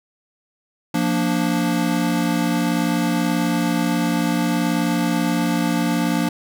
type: chord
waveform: square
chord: Bb major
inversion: second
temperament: equal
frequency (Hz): 174.61 / 233.1 / 293.7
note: F3 / Bb3 / D4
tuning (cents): 0 / 0 / 0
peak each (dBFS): -23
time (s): 0.94-6.29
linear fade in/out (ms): 5
effects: none